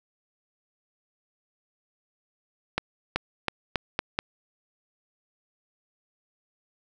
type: accelerating click train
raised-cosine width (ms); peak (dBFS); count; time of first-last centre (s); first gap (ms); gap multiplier
0.3; -8; 6; 2.78-4.189; 380; 0.85
effects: none